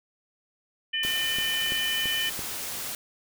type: harmonic tone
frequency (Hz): 603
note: D5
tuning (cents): +46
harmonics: 3 / 4 / 5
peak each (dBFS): -31 / -35 / -27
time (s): 0.93-2.3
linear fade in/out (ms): 10
type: noise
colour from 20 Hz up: white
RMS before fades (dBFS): -34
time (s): 1.03-2.95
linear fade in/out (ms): 2
type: click train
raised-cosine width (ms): 2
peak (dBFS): -24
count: 5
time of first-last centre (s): 1.05-2.392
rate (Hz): 2.98
effects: none